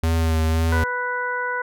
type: tone with vibrato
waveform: square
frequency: 81 Hz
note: E2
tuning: 30 cents flat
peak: -18 dBFS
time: 0.03-0.84 s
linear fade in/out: 5 ms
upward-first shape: sine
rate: 1.9 Hz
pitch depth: 25 cents each way
type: harmonic tone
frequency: 493.9 Hz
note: B4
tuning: in tune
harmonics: 1 / 2 / 3 / 4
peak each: -30 / -27 / -25 / -34 dBFS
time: 0.72-1.62 s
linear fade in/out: 5 ms
effects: none